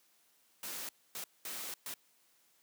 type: noise bursts at uneven times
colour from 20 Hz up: white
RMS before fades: -42 dBFS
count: 4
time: 0.63-0.89 / 1.15-1.24 / 1.45-1.74 / 1.86-1.94 s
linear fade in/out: 2 ms
effects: white hiss -70 dBFS RMS until 2.62 s + high-pass 150 Hz 12 dB/octave